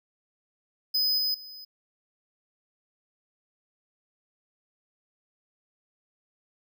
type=tone with level steps; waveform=square; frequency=5020 Hz; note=D#8; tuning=15 cents sharp; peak=-23 / -25 / -42 dBFS; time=0.94-1.65 s; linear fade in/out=10 ms; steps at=1.18 / 1.34 s; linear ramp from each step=5 ms; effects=none